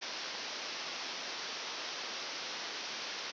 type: low-pass noise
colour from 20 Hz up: white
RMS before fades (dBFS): -41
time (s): 0.01-3.32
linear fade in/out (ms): 20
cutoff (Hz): 5900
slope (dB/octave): 96
effects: high-pass 300 Hz 12 dB/octave